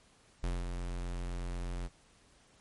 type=tone with ADSR envelope; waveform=square; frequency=44.01 Hz; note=F1; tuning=14 cents sharp; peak=-31 dBFS; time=0.43-1.89 s; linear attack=8 ms; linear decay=200 ms; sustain=-5 dB; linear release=34 ms; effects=pink hiss -64 dBFS RMS until 2.6 s + MP3 48 kbps